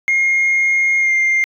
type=tone with pitch glide; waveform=sine; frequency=2138 to 2107 Hz; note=C7 to C7; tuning=+37 to +12 cents; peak=-10 dBFS; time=0.08-1.44 s; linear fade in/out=0 ms; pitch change=-25 cents; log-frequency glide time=0.99-1.12 s; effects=tanh soft clip ceiling -10 dBFS